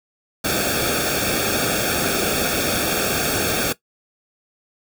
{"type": "noise with comb filter", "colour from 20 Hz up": "pink", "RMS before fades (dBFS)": -21, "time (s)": [0.44, 3.73], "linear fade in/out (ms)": 10, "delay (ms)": 1, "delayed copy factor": -0.95, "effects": ["noise-tail reverb RT60 0.1 s tail -17 dB re dry"]}